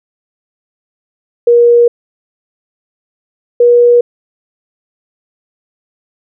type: tone pair in turn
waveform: sine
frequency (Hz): 475.3 / 480.8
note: A#4 / B4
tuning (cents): +34 / -46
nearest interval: unison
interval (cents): 20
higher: second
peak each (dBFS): -3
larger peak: neither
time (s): 1.47-1.88 / 3.6-4.01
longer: neither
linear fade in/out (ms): 5
effects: none